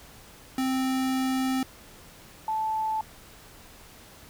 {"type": "tone pair in turn", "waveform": ["square", "sine"], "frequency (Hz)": [261.6, 874.6], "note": ["C4", "A5"], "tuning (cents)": [0, -11], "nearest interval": "octave + major sixth", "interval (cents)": 2089, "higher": "second", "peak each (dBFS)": -25, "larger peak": "neither", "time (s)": [[0.58, 1.63], [2.48, 3.01]], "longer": "first", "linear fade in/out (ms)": 2, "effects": ["pink hiss -50 dBFS RMS until 4.29 s"]}